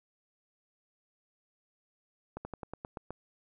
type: slowing click train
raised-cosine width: 1 ms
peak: -25 dBFS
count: 8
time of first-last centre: 2.37-3.106 s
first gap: 80 ms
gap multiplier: 1.09
effects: none